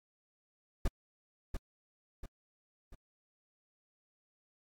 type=noise with echo; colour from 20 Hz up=brown; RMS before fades=-28 dBFS; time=0.85-0.88 s; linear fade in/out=5 ms; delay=690 ms; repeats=3; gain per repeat=-7 dB; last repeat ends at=2.95 s; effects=AAC 64 kbps